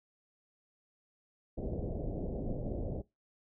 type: low-pass noise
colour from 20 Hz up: pink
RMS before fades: -37 dBFS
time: 1.57-3.02 s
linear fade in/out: 10 ms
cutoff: 640 Hz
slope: 48 dB/octave
effects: noise-tail reverb RT60 0.2 s tail -20 dB re dry